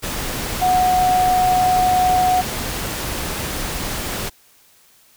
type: tone in noise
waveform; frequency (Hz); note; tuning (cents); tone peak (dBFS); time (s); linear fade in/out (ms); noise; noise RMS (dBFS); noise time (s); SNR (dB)
sine; 734; F#5; -14; -13; 0.61-2.42; 20; pink; -25; 0.02-4.3; +9
effects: white hiss -53 dBFS RMS until 5.16 s